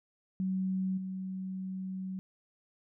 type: tone with level steps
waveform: sine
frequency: 188.3 Hz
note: F#3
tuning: 31 cents sharp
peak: -29 / -35 dBFS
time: 0.4-2.19 s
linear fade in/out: 0 ms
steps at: 0.97 s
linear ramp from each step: 10 ms
effects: none